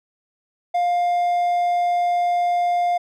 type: tone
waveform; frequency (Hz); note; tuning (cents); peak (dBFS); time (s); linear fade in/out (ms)
triangle; 704; F5; +14; -15; 0.74-2.98; 10
effects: none